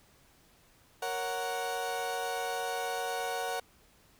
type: chord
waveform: 30% pulse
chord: F# major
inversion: first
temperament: equal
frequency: 466.2 / 554.4 / 740 Hz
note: A#4 / C#5 / F#5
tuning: 0 / 0 / 0 cents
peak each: -35 / -37 / -32 dBFS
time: 1.02-3.6 s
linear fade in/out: 5 ms
effects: pink hiss -63 dBFS RMS until 4.19 s